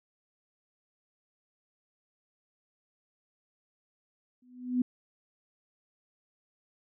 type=tone with exponential growth; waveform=sine; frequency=249.3 Hz; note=B3; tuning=16 cents sharp; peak=-21 dBFS; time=4.42-4.82 s; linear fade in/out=5 ms; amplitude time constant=85 ms; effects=none